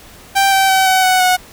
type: tone with pitch steps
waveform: sawtooth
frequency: 784 / 773.7 / 763.4 / 753.4 / 743.4 / 733.6 Hz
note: G5 / G5 / G5 / F#5 / F#5 / F#5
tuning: 0 / -23 / -46 / +31 / +8 / -15 cents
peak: -6 dBFS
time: 0.35-1.37 s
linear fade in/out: 20 ms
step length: 170 ms
effects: pink hiss -40 dBFS RMS until 1.52 s